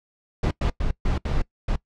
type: noise bursts at uneven times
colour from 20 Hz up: brown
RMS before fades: -22 dBFS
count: 6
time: 0.43-0.51 / 0.61-0.7 / 0.8-0.91 / 1.05-1.18 / 1.25-1.42 / 1.68-1.76 s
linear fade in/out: 5 ms
effects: noise-tail reverb RT60 0.1 s tail -21 dB re dry + low-pass 5000 Hz 12 dB/octave